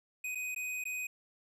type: tone with dropouts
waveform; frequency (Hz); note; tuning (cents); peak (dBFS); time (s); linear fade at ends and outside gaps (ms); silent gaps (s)
square; 2502; D#7; +9; -36; 0.24-1.07; 5; 0.349-0.354 / 0.548-0.561 / 0.84-0.853
effects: resampled to 32000 Hz + 13-bit